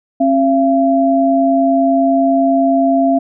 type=tone pair together; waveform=sine; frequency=269.9 / 680 Hz; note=C#4 / F5; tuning=-46 / -46 cents; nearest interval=octave + major third; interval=1600 cents; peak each=-12 dBFS; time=0.2-3.19 s; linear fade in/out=10 ms; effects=none